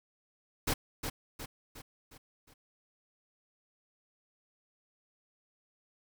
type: noise with echo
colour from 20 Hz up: pink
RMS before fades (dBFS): -30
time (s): 0.67-0.74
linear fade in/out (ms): 10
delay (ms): 360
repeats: 5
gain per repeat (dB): -6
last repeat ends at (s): 2.54
effects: none